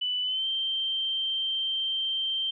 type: tone with pitch glide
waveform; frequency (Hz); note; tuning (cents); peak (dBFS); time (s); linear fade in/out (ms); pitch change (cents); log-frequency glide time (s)
sine; 2984 to 3138; F#7 to G7; +14 to +1; -26; 0.01-2.51; 10; +87; 0.23-0.47
effects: none